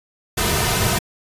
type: noise with comb filter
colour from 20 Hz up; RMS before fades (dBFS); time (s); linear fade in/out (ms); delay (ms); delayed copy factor
pink; -19; 0.37-0.99; 10; 3.6; -0.8
effects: resampled to 32000 Hz